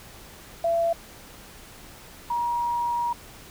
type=tone pair in turn; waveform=sine; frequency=673 / 951.8 Hz; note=E5 / A#5; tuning=+36 / +36 cents; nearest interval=tritone; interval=600 cents; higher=second; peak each=-20 / -23 dBFS; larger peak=first; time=0.64-0.93 / 2.3-3.13 s; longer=second; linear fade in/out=5 ms; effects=pink hiss -46 dBFS RMS until 3.5 s